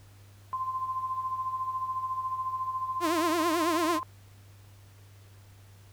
sine tone with tremolo, 1040 Hz, C6, 11 cents flat, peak -27 dBFS, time 0.53-4.03 s, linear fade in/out 0 ms, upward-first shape sine, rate 14 Hz, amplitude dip 60%
sawtooth tone with vibrato, 329.6 Hz, E4, in tune, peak -22 dBFS, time 3-4 s, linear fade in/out 50 ms, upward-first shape triangle, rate 9.1 Hz, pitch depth 150 cents each way
effects added 99 Hz sine -51 dBFS peak until 5.92 s + pink hiss -60 dBFS RMS until 5.92 s

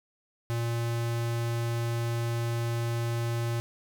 square tone, 117.1 Hz, A#2, 8 cents sharp, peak -28 dBFS, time 0.5-3.6 s, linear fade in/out 0 ms, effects 10-bit

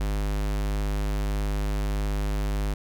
square tone, 50.8 Hz, G#1, 38 cents flat, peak -25 dBFS, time 0-2.74 s, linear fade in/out 5 ms, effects none

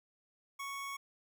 25% pulse tone, 1109 Hz, C#6, in tune, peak -36 dBFS, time 0.59-0.97 s, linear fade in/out 10 ms, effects none

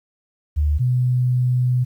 sine tone pair in turn, 74.5 / 125.29 Hz, D2 / B2, +25 / +25 cents, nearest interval major sixth, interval 900 cents, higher second, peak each -15 dBFS, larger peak neither, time 0.56-0.79 / 0.79-1.85 s, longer second, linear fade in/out 20 ms, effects 9-bit

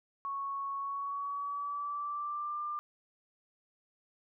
sine tone with pitch glide, 1107 to 1193.3 Hz, C#6 to D6, -3 to +27 cents, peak -34 dBFS, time 0.25-2.79 s, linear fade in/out 0 ms, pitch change +130 cents, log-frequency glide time 0.77-2.62 s, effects none

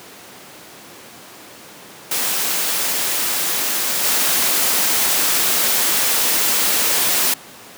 white noise with level steps, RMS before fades -20 / -17 dBFS, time 2.11-7.34 s, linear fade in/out 5 ms, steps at 4.03 s, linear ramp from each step 10 ms, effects pink hiss -39 dBFS RMS until 7.77 s + high-pass 200 Hz 12 dB/octave

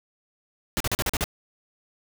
pink noise bursts, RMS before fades -25 dBFS, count 7, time 0.77-1.241 s, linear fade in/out 0 ms, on 33 ms, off 40 ms, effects none

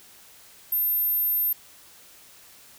sine tone, 13220 Hz, G#9, 9 cents flat, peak -21 dBFS, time 0.72-1.53 s, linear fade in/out 5 ms, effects white hiss -51 dBFS RMS until 2.78 s

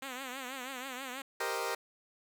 5% pulse tone with vibrato, 259.7 Hz, C4, 13 cents flat, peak -28 dBFS, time 0.02-1.22 s, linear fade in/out 5 ms, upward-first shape triangle, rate 6.2 Hz, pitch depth 120 cents each way
15% pulse chord, C minor seventh, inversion second, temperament equal, 392 / 466.2 / 523.3 / 622.3 Hz, G4 / Bb4 / C5 / Eb5, 0 / 0 / 0 / 0 cents, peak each -32 / -30 / -34 / -34 dBFS, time 1.4-1.75 s, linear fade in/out 5 ms
effects none

